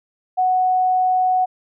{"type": "tone", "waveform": "sine", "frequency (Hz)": 740, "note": "F#5", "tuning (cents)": 0, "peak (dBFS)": -14, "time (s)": [0.37, 1.46], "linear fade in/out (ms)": 20, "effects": []}